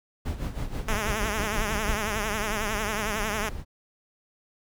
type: noise with tremolo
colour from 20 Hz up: brown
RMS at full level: -28 dBFS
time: 0.25-2.01 s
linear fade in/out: 10 ms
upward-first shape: sine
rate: 6.2 Hz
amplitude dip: 70%
type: tone with vibrato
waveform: 5% pulse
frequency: 212.5 Hz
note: G#3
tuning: 40 cents sharp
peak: -16 dBFS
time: 0.88-3.49 s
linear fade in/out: 2 ms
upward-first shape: triangle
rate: 11 Hz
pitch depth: 110 cents each way
type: noise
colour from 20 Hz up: brown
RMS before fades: -35 dBFS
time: 1.97-3.65 s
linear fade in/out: 50 ms
effects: none